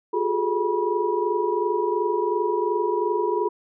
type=tone cluster; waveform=sine; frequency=357.6 / 407.8 / 430.6 / 970 Hz; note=F4 / G#4 / A4 / B5; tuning=+41 / -32 / -37 / -31 cents; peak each=-26 dBFS; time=0.13-3.49 s; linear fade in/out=10 ms; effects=none